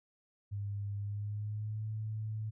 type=tone with pitch glide; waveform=sine; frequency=101.3 to 108.57 Hz; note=G#2 to A2; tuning=-43 to -23 cents; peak=-35 dBFS; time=0.51-2.51 s; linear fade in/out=20 ms; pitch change=+120 cents; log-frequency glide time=0.98-1.86 s; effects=none